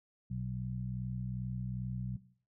harmonic tone, 62.5 Hz, B1, 21 cents sharp, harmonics 1 / 2 / 3, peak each -46 / -37 / -40 dBFS, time 0.3-2.17 s, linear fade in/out 10 ms, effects noise-tail reverb RT60 0.5 s tail -17 dB re dry

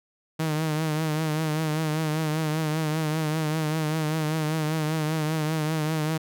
sawtooth tone with vibrato, 155.9 Hz, D#3, 4 cents sharp, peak -20 dBFS, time 0.39-6.18 s, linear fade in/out 10 ms, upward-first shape triangle, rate 5.1 Hz, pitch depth 62 cents each way, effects none

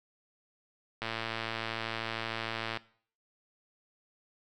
click train, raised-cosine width 0.3 ms, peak -18 dBFS, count 199, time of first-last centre 1.02-2.772 s, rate 113 Hz, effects noise-tail reverb RT60 0.5 s tail -19 dB re dry

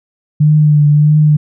sine tone with vibrato, 149.8 Hz, D3, 35 cents sharp, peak -5 dBFS, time 0.4-1.37 s, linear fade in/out 10 ms, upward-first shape triangle, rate 1.6 Hz, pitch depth 36 cents each way, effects none

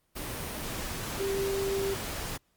sine tone in noise, 392 Hz, G4, in tune, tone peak -28 dBFS, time 1.19-1.95 s, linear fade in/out 20 ms, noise pink, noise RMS -36 dBFS, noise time 0.15-2.38 s, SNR +5 dB, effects pink hiss -72 dBFS RMS until 2.56 s + Opus 32 kbps

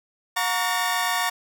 sawtooth tone cluster, 721 / 932 / 1129 / 1817 Hz, F#5 / A#5 / C#6 / A#6, -45 / -1 / +31 / -45 cents, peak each -24 dBFS, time 0.36-1.3 s, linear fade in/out 10 ms, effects none

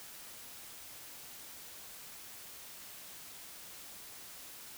silence, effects white hiss -50 dBFS RMS until 4.77 s

